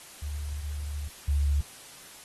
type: tone pair in turn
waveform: sine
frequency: 73.42 / 71.78 Hz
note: D2 / D2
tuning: 0 / -39 cents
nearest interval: unison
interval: 39 cents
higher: first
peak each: -31 / -22 dBFS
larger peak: second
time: 0.22-1.08 / 1.28-1.61 s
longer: first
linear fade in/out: 5 ms
effects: white hiss -48 dBFS RMS until 2.24 s + AAC 32 kbps